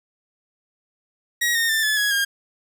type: tone with pitch steps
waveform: sawtooth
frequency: 1900 / 1839.5 / 1781 / 1724.3 / 1669.4 / 1616.3 Hz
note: A#6 / A#6 / A6 / A6 / G#6 / G#6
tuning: +33 / -24 / +21 / -35 / +9 / -47 cents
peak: -15 dBFS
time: 1.41-2.25 s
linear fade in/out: 10 ms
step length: 140 ms
effects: none